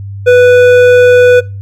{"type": "tone with hard clipping", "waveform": "sine", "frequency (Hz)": 493.9, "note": "B4", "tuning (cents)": 0, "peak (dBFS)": -3, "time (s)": [0.26, 1.41], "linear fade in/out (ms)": 20, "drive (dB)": 10, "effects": ["noise-tail reverb RT60 0.3 s tail -23 dB re dry", "added 99 Hz sine -20 dBFS peak until 1.61 s"]}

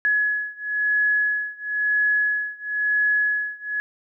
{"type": "beating tone pair", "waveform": "sine", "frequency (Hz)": [1691, 1691.99], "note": ["G#6", "G#6"], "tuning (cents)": [31, 32], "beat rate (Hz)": 0.99, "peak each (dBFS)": [-22, -23], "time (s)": [0.05, 3.8], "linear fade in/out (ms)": 0, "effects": []}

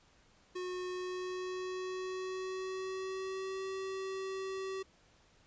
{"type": "tone with pitch glide", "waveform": "square", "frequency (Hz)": [364, 383], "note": ["F#4", "G4"], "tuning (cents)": [-28, -40], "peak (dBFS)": -38, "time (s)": [0.55, 4.83], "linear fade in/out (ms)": 10, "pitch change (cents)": 88, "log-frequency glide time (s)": [0.88, 3.64], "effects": ["pink hiss -66 dBFS RMS until 5.46 s", "resampled to 16000 Hz"]}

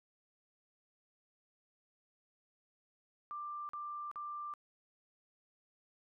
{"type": "tone bursts", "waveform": "sine", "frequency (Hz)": 1184, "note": "D6", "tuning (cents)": 14, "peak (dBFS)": -40, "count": 3, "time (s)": [3.31, 4.538], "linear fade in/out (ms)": 0, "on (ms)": 380, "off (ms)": 44, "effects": []}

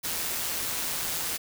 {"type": "noise with amplitude modulation", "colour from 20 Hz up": "white", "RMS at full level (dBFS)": -29, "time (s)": [0.03, 1.38], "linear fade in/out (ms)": 20, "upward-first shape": "sine", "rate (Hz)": 165, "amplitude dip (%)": 40, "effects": []}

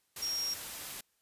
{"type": "tone in noise", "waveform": "sine", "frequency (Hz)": 5588, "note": "F8", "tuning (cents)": 0, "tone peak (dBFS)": -32, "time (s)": [0.22, 0.54], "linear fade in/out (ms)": 5, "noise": "white", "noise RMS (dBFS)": -42, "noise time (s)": [0.16, 1.01], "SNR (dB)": 7, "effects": ["white hiss -75 dBFS RMS until 1.21 s", "resampled to 32000 Hz"]}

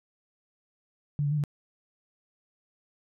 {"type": "tone with pitch steps", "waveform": "sine", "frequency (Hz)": [145.9, 143.5, 151.1, 145], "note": ["D3", "D3", "D3", "D3"], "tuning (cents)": [-11, -40, 50, -22], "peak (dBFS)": -24, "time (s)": [1.19, 1.438], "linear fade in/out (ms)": 0, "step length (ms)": 62, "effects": []}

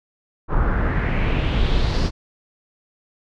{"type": "noise with low-pass filter sweep", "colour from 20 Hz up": "brown", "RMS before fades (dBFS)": -19, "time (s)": [0.48, 2.11], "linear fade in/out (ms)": 50, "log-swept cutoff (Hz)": [1200, 5300], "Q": 3, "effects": []}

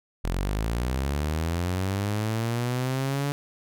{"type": "linear sweep", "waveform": "sawtooth", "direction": "up", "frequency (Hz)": [41.48, 144], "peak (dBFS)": -21, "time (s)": [0.24, 3.32], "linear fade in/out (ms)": 0, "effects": []}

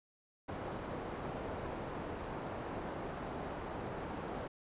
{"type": "low-pass noise", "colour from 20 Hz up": "white", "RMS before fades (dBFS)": -42, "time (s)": [0.48, 4.48], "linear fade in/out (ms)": 10, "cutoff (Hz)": 760, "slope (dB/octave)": 12, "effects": ["resampled to 8000 Hz"]}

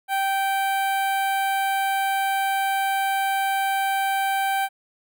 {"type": "tone with notch filter", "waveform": "sawtooth", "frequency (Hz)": 780, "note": "G5", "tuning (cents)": -9, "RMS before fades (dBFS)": -23, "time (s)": [0.08, 4.69], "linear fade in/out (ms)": 50, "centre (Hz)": 5600, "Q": 0.69, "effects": []}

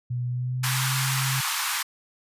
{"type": "tone with pitch glide", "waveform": "sine", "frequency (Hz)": [122.9, 132.48], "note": ["B2", "C3"], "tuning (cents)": [-8, 22], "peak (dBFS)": -25, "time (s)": [0.1, 1.41], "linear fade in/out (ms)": 10, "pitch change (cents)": 130, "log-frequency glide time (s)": [0.28, 0.95]}
{"type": "high-pass noise", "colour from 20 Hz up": "pink", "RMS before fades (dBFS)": -27, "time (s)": [0.63, 1.83], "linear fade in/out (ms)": 10, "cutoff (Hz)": 900, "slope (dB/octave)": 48}
{"effects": ["resampled to 32000 Hz"]}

